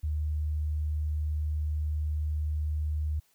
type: tone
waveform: sine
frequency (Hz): 76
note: D#2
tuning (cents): -40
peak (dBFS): -27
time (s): 0.03-3.2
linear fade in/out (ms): 10
effects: white hiss -68 dBFS RMS until 3.34 s